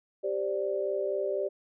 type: chord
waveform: sine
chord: G suspended fourth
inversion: none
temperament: equal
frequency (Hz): 392 / 523.3 / 587.3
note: G4 / C5 / D5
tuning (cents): 0 / 0 / 0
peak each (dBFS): -31 / -35 / -31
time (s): 0.23-1.49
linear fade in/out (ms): 20
effects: none